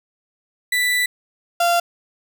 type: tone pair in turn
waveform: 35% pulse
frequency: 1978 / 690.9 Hz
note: B6 / F5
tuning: +2 / -19 cents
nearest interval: octave + tritone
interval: 1821 cents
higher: first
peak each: -15 / -13 dBFS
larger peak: second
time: 0.72-1.06 / 1.6-1.8 s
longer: first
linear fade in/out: 5 ms
effects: none